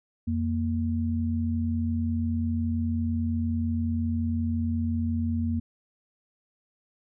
sine tone pair together, 87.31 / 232.9 Hz, F2 / A#3, 0 / -1 cents, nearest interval octave + perfect fourth, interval 1699 cents, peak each -27 dBFS, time 0.27-5.6 s, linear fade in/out 10 ms, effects none

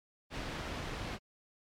pink low-pass noise, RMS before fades -40 dBFS, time 0.3-1.19 s, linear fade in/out 50 ms, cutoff 3900 Hz, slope 12 dB/octave, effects MP3 96 kbps

